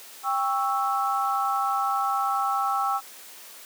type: chord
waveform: sine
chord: C# diminished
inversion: second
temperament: equal with one note detuned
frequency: 793.6 / 1108.7 / 1318.5 Hz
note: G5 / C#6 / E6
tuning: +21 / 0 / 0 cents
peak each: -26 / -29 / -26 dBFS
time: 0.23-3.01 s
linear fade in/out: 50 ms
effects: white hiss -45 dBFS RMS until 3.65 s + high-pass 300 Hz 12 dB/octave